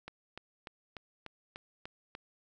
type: click train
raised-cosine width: 0.3 ms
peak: -27 dBFS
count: 8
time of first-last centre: 0.08-2.151 s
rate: 3.38 Hz
effects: none